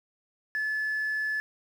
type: tone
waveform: sine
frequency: 1727 Hz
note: A6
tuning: 33 cents flat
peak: -25 dBFS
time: 0.55-1.4 s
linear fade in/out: 0 ms
effects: tanh soft clip ceiling -25 dBFS + 9-bit